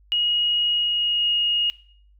sine tone with pitch glide, 2887 to 2867 Hz, F#7 to F7, -43 to +45 cents, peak -18 dBFS, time 0.12-1.7 s, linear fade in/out 0 ms, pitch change -12 cents, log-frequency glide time 0.7-1.37 s, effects noise-tail reverb RT60 0.5 s tail -18 dB re dry + added 50 Hz sine -52 dBFS peak until 2.19 s

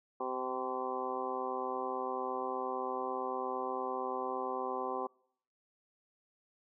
harmonic tone with a mistuned harmonic, 128.8 Hz, C3, 27 cents flat, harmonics 2 / 3 / 4 / 5 / 6 / 7 / 8 / 9, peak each -46 / -40 / -41 / -50 / -40 / -47 / -40 / -45 dBFS, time 0.2-5.07 s, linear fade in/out 5 ms, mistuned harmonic 9, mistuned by -25 cents, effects noise-tail reverb RT60 0.7 s tail -26 dB re dry

